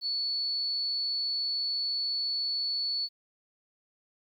sine tone, 4433 Hz, C#8, 1 cent flat, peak -28 dBFS, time 0.01-3.09 s, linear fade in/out 50 ms, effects 11-bit

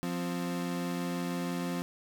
35% pulse tone pair together, 175.6 / 261.7 Hz, F3 / C4, +10 / 0 cents, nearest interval perfect fifth, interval 690 cents, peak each -32 / -34 dBFS, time 0.03-1.82 s, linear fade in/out 0 ms, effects none

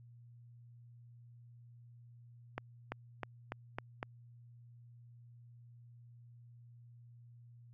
accelerating click train, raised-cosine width 0.5 ms, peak -23 dBFS, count 6, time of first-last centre 2.58-4.029 s, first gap 340 ms, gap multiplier 0.92, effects added 119 Hz sine -55 dBFS peak until 7.73 s

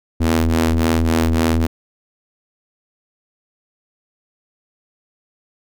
sawtooth ring-modulated tone, 81.6 Hz, E2, 17 cents flat, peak -7 dBFS, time 0.2-1.67 s, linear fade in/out 10 ms, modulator 165 Hz, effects none

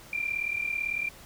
sine tone pair together, 2349 / 2387 Hz, D7 / D7, 0 / +28 cents, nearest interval unison, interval 28 cents, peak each -32 / -30 dBFS, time 0.13-1.09 s, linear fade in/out 2 ms, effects pink hiss -50 dBFS RMS until 1.25 s

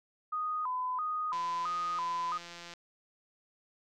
sine tone with vibrato, 1119 Hz, C#6, 16 cents sharp, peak -31 dBFS, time 0.32-2.38 s, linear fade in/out 10 ms, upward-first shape square, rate 1.5 Hz, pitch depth 180 cents each way
click train, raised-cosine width 0.2 ms, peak -29 dBFS, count 243, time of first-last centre 1.33-2.737 s, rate 172 Hz
effects none

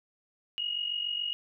sine tone pair together, 2871 / 2918 Hz, F7 / F#7, +47 / -25 cents, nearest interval unison, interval 28 cents, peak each -31 / -36 dBFS, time 0.58-1.33 s, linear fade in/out 0 ms, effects none

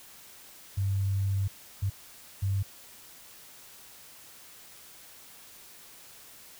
sine tone bursts at uneven times, 98 Hz, G2, in tune, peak -25 dBFS, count 3, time 0.77-1.48 / 1.82-1.9 / 2.42-2.63 s, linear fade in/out 10 ms, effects white hiss -51 dBFS RMS until 6.59 s

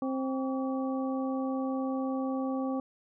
harmonic tone with a mistuned harmonic, 264.1 Hz, C4, 16 cents sharp, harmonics 1 / 2 / 3 / 4, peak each -30 / -36 / -40 / -42 dBFS, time 0.02-2.8 s, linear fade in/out 2 ms, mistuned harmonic 4, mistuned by +130 cents, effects none

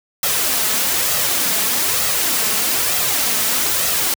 white noise with flanger, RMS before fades -18 dBFS, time 0.23-4.14 s, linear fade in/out 2 ms, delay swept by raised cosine 1.5 to 4.7 ms, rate 1.1 Hz, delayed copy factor +0.5, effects high-pass 80 Hz 12 dB/octave

